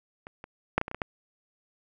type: clicks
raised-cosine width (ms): 0.5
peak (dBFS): -26 / -26 / -7 / -12 / -21 / -20 / -19 / -13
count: 8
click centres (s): 0.269 / 0.441 / 0.78 / 0.814 / 0.881 / 0.914 / 0.946 / 1.018
effects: none